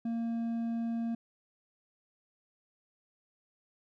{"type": "tone with hard clipping", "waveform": "triangle", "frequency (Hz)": 230.8, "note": "A#3", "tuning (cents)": -17, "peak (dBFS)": -32, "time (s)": [0.05, 1.15], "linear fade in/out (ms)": 5, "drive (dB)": 7, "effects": []}